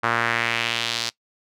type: tone with band-pass filter sweep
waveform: sawtooth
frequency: 116.54 Hz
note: A#2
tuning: in tune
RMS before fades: -24 dBFS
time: 0.03-1.1 s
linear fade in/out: 10 ms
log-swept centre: 1300 to 4700 Hz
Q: 2
effects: noise-tail reverb RT60 0.1 s tail -21 dB re dry